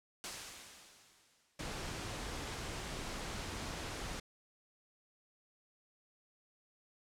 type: noise with exponential decay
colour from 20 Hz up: white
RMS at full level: -40 dBFS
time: 0.24-1.81 s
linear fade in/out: 0 ms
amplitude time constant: 340 ms
type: noise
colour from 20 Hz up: pink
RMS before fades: -42 dBFS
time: 1.59-4.2 s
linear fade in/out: 5 ms
effects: low-pass 8000 Hz 12 dB/octave